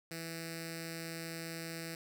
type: tone with notch filter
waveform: 5% pulse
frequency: 164.81 Hz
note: E3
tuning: in tune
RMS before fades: -43 dBFS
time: 0.11-1.95 s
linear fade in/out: 2 ms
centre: 1000 Hz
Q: 0.52
effects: none